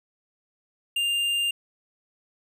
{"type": "tone with tanh clipping", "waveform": "triangle", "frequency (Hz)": 2800, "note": "F7", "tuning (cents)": 4, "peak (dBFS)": -24, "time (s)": [0.96, 1.51], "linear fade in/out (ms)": 5, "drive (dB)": 14, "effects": []}